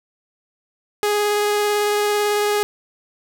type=tone with vibrato; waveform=sawtooth; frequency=415.3 Hz; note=G#4; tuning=in tune; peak=-13 dBFS; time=1.03-2.63 s; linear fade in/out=0 ms; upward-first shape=triangle; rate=18 Hz; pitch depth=11 cents each way; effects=none